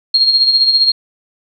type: tone with tremolo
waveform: sine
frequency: 4246 Hz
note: C8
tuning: 25 cents sharp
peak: -6 dBFS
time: 0.14-0.92 s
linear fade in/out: 5 ms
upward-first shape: sine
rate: 15 Hz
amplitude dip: 55%
effects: none